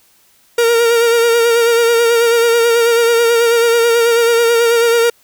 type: tone with vibrato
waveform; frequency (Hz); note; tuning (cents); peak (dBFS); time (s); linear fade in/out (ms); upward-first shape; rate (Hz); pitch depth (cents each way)
45% pulse; 466.2; A#4; 0; -9; 0.58-5.1; 5; sine; 9.2; 33
effects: white hiss -52 dBFS RMS until 5.23 s